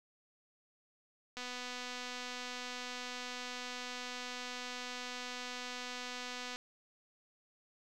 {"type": "click train", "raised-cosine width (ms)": 0.2, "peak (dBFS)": -26, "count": 1288, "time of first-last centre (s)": [1.37, 6.56], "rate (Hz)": 248, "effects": []}